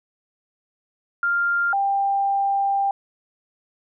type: tone pair in turn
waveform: sine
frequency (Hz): 1396.9 / 792.5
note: F6 / G5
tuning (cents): 0 / +19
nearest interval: minor seventh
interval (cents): 981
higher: first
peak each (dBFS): -18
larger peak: neither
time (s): 1.23-1.73 / 1.73-2.91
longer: second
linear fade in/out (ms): 2
effects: none